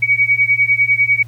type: beating tone pair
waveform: sine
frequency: 2253 / 2263 Hz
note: C#7 / C#7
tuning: +28 / +35 cents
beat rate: 10 Hz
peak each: -14 dBFS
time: 0.02-1.23 s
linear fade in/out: 10 ms
effects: added 116 Hz sine -32 dBFS peak until 1.27 s + pink hiss -51 dBFS RMS until 1.27 s